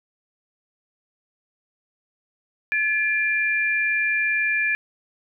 sine tone pair together, 1721 / 2383 Hz, A6 / D7, -39 / +25 cents, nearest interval tritone, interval 564 cents, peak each -22 dBFS, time 2.72-4.75 s, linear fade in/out 0 ms, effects none

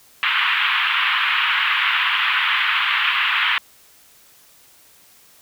white band-pass noise, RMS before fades -19 dBFS, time 0.23-3.58 s, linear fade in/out 0 ms, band 1000 to 3200 Hz, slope 48 dB/octave, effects white hiss -51 dBFS RMS until 5.41 s

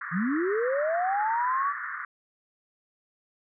white band-pass noise, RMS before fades -35 dBFS, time 0.01-2.05 s, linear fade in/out 5 ms, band 1100 to 1900 Hz, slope 96 dB/octave
sine linear sweep, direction up, 152.8 to 1174.7 Hz, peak -24 dBFS, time 0.11-1.75 s, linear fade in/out 50 ms
effects none

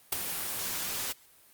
white noise with ADSR envelope, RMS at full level -25 dBFS, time 0.12-1.13 s, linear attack 6 ms, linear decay 13 ms, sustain -9 dB, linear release 14 ms, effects white hiss -59 dBFS RMS until 1.53 s + Opus 32 kbps

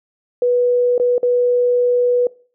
sine tone with dropouts, 490 Hz, B4, 14 cents flat, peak -12 dBFS, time 0.42-2.27 s, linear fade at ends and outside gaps 2 ms, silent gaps 0.98-0.998 / 1.181-1.23 s, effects noise-tail reverb RT60 0.4 s tail -21 dB re dry

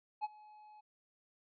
triangle tone with ADSR envelope, 848 Hz, G#5, 36 cents sharp, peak -30 dBFS, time 0.21-0.81 s, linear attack 32 ms, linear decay 29 ms, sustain -23 dB, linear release 12 ms, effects resampled to 11025 Hz

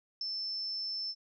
sine tone with ADSR envelope, 5300 Hz, E8, 9 cents sharp, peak -29 dBFS, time 0.21-1.15 s, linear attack 4 ms, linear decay 3 ms, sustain -5 dB, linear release 51 ms, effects none

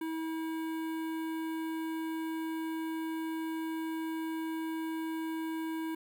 square tone with notch filter, 321.9 Hz, E4, 41 cents flat, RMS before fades -36 dBFS, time 0.01-5.95 s, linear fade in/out 5 ms, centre 5600 Hz, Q 0.56, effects 12-bit

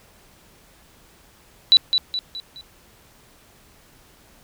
sine tone with echo, 3951 Hz, B7, in tune, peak -8 dBFS, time 1.72-1.77 s, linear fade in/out 0 ms, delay 210 ms, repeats 4, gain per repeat -7 dB, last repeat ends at 2.61 s, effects pink hiss -53 dBFS RMS until 4.43 s

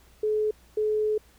sine tone pair in turn, 427.7 / 427.7 Hz, A4 / A4, -49 / -49 cents, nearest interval unison, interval 0 cents, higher neither, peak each -22 dBFS, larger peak neither, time 0.23-0.51 / 0.77-1.18 s, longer second, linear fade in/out 5 ms, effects added 60 Hz sine -57 dBFS peak until 1.38 s + pink hiss -59 dBFS RMS until 1.38 s

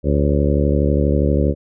harmonic tone with a mistuned harmonic, 72.3 Hz, D2, 27 cents flat, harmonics 1 / 2 / 3 / 4 / 5 / 6 / 7 / 8, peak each -17 / -20 / -22 / -23 / -24 / -25 / -25 / -26 dBFS, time 0.03-1.55 s, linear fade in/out 50 ms, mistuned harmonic 8, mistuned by -59 cents, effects none

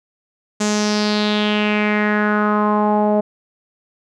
sawtooth tone with low-pass filter sweep, 210 Hz, G#3, 19 cents sharp, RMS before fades -17 dBFS, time 0.6-3.21 s, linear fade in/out 10 ms, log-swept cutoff 7100 to 670 Hz, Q 4, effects none

